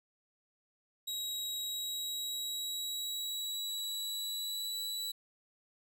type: tone with pitch glide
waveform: sawtooth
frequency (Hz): 3832 to 3937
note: A#7 to B7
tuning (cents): +47 to -6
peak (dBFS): -33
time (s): 1.07-5.12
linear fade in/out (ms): 10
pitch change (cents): +47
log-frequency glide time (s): 1.62-4.7
effects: none